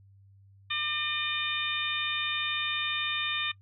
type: harmonic tone with a mistuned harmonic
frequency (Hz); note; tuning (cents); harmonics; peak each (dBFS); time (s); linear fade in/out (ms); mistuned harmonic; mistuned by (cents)
606; D#5; -46; 2 / 3 / 4 / 5 / 6; -37 / -36 / -33 / -36 / -32; 0.7-3.52; 10; 2; -26
effects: noise-tail reverb RT60 0.1 s tail -21 dB re dry + added 98 Hz sine -54 dBFS peak until 3.61 s